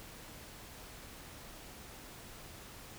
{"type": "silence", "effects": ["pink hiss -51 dBFS RMS until 2.98 s"]}